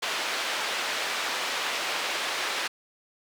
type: band-pass noise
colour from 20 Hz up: white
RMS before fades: -30 dBFS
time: 0.02-2.68 s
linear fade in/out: 10 ms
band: 460 to 3400 Hz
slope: 12 dB/octave
effects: none